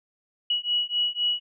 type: beating tone pair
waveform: sine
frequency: 2923 / 2926.9 Hz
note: F#7 / F#7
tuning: -22 / -19 cents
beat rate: 3.9 Hz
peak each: -26 dBFS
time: 0.5-1.4 s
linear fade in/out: 5 ms
effects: none